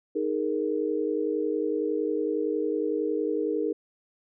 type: chord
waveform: sine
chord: D# suspended fourth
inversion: none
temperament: equal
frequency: 311.1 / 415.3 / 466.2 Hz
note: D#4 / G#4 / A#4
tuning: 0 / 0 / 0 cents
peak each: -29 dBFS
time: 0.15-3.73 s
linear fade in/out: 10 ms
effects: none